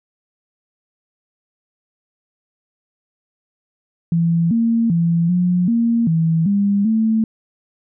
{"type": "tone with pitch steps", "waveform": "sine", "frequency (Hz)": [167.6, 229.8, 168.4, 178.6, 232.3, 163, 201.1, 221.5], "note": ["E3", "A#3", "E3", "F3", "A#3", "E3", "G3", "A3"], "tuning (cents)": [29, -25, 37, 39, -6, -19, 44, 12], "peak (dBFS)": -13, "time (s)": [4.12, 7.24], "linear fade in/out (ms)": 2, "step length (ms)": 390, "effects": []}